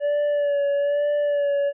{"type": "tone with vibrato", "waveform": "triangle", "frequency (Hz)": 576, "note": "D5", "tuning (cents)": -34, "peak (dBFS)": -17, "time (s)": [0, 1.73], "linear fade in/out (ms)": 50, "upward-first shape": "sine", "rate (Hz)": 1.1, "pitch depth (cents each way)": 30, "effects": ["resampled to 8000 Hz"]}